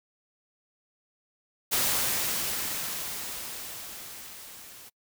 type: noise with level ramp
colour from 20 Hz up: white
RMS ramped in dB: -25 to -48 dBFS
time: 1.71-4.9 s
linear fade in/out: 20 ms
effects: noise-tail reverb RT60 0.1 s tail -26 dB re dry